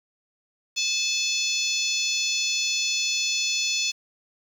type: harmonic tone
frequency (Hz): 866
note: A5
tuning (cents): -28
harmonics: 3 / 4 / 5 / 6 / 7 / 8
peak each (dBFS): -28 / -29 / -30 / -31 / -31 / -32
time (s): 0.76-3.92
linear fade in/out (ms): 20
effects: 8-bit